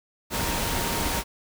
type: tone in noise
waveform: sine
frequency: 930 Hz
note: A#5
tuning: 4 cents flat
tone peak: -35 dBFS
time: 0.3-1.24 s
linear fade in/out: 50 ms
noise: pink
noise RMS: -27 dBFS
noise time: 0.3-1.24 s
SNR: -11 dB
effects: none